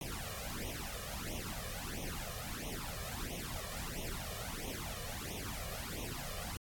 pink noise with flanger, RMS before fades -42 dBFS, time 0.01-6.57 s, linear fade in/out 2 ms, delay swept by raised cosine 0.32 to 1.72 ms, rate 1.5 Hz, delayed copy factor +0.95, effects AAC 64 kbps

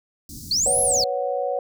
pink band-stop noise, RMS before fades -37 dBFS, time 0.29-1.04 s, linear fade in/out 2 ms, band 310 to 4600 Hz, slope 48 dB/octave
sine linear two-way sweep, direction up then down, 4206 to 11150 to 4206 Hz, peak -18 dBFS, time 0.51-1.04 s, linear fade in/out 2 ms, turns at 0.81 s
sine chord, B suspended second, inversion none, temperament equal, 493.9 / 554.4 / 740 Hz, B4 / C#5 / F#5, 0 / 0 / 0 cents, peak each -27 / -25 / -27 dBFS, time 0.66-1.59 s, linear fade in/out 2 ms
effects none

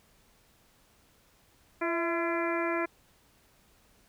harmonic tone with a mistuned harmonic, 339.6 Hz, F4, 48 cents flat, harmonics 1 / 2 / 3 / 4 / 5 / 6 / 7, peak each -31 / -34 / -36 / -37 / -38 / -39 / -39 dBFS, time 1.81-2.86 s, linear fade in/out 10 ms, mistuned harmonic 2, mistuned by -48 cents, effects pink hiss -64 dBFS RMS until 4.08 s

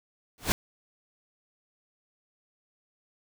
pink noise with exponential growth, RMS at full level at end -20 dBFS, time 0.38-0.52 s, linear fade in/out 0 ms, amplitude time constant 29 ms, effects none

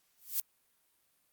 violet noise with exponential growth, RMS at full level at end -28 dBFS, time 0.18-0.4 s, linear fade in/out 2 ms, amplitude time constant 47 ms, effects white hiss -73 dBFS RMS until 1.32 s + Opus 48 kbps

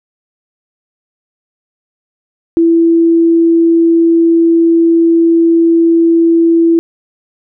sine tone, 332.9 Hz, E4, 17 cents sharp, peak -5 dBFS, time 2.57-6.79 s, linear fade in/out 0 ms, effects none

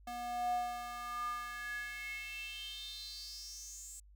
square tone with high-pass filter sweep, 241.1 Hz, B3, 41 cents flat, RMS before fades -42 dBFS, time 0.07-4 s, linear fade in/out 5 ms, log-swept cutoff 530 to 7900 Hz, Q 7.5, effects added 50 Hz sine -57 dBFS peak until 4.15 s

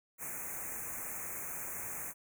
white band-stop noise, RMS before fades -41 dBFS, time 0.18-2.14 s, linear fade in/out 50 ms, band 2500 to 6200 Hz, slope 96 dB/octave, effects none

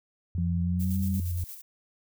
sine tone with vibrato, 87.6 Hz, F2, 6 cents sharp, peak -27 dBFS, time 0.35-1.44 s, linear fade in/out 0 ms, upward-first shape triangle, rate 10 Hz, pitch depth 29 cents each way
sine tone with pitch glide, 171.9 to 190.73 Hz, F3 to G3, -27 to -47 cents, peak -27 dBFS, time 0.38-1.2 s, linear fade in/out 2 ms, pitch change +180 cents, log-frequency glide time 0.59-1 s
violet noise with tremolo, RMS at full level -41 dBFS, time 0.79-1.62 s, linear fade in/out 20 ms, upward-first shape square, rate 8.6 Hz, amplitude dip 45%
effects none

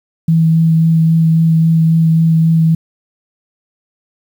sine tone with vibrato, 162.6 Hz, E3, 23 cents flat, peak -7 dBFS, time 0.28-2.75 s, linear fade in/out 5 ms, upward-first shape sine, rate 3.7 Hz, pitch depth 12 cents each way, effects 7-bit

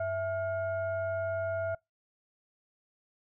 sine tone with frequency modulation, 659.3 Hz, E5, in tune, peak -29 dBFS, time 0-1.75 s, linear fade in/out 5 ms, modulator 756 Hz, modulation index 0.59, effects noise-tail reverb RT60 0.2 s tail -26 dB re dry

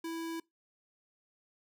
square tone, 329.6 Hz, E4, in tune, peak -37 dBFS, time 0.04-0.4 s, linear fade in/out 5 ms, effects noise-tail reverb RT60 0.2 s tail -24 dB re dry

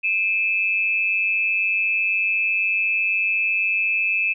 sine tone pair together, 2410 / 2604 Hz, D7 / E7, +44 / -22 cents, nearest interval minor second, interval 134 cents, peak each -25 / -19 dBFS, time 0.03-4.34 s, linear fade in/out 20 ms, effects none

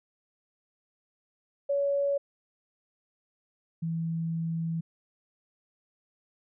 sine tone pair in turn, 563 / 164.51 Hz, C#5 / E3, +27 / -3 cents, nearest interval octave + major sixth, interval 2130 cents, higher first, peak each -24 / -28 dBFS, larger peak first, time 1.69-2.18 / 3.82-4.81 s, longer second, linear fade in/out 10 ms, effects none

